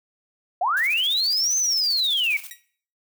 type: linear two-way sweep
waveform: sine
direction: up then down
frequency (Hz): 653 to 6272 to 2191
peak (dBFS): -19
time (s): 0.61-2.37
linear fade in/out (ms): 5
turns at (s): 1.57
type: noise with tremolo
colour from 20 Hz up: blue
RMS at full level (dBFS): -37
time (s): 0.77-2.5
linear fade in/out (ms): 0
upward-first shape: square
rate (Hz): 15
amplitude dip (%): 60
type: tone with exponential decay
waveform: 5% pulse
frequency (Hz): 1913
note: A#6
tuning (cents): +44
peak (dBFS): -22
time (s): 2.51-2.62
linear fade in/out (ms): 1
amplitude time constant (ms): 22
effects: noise-tail reverb RT60 0.5 s tail -17 dB re dry